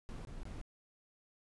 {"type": "noise bursts", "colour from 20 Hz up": "brown", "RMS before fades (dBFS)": -45, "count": 3, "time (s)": [0.09, 0.614], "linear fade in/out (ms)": 0, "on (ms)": 160, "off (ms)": 22, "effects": ["resampled to 24000 Hz"]}